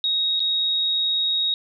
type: tone with dropouts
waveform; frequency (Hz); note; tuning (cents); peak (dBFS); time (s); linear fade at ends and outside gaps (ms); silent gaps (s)
sine; 3771; A#7; +19; -19; 0.04-1.54; 1; 0.395-0.402
effects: none